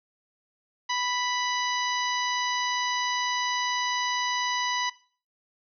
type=harmonic tone with a mistuned harmonic; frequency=987.8 Hz; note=B5; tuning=in tune; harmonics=1 / 2 / 3 / 4 / 5 / 6; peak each=-29 / -32 / -34 / -35 / -36 / -37 dBFS; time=0.89-4.9 s; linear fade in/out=10 ms; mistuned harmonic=6; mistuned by=+23 cents; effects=noise-tail reverb RT60 0.4 s tail -17 dB re dry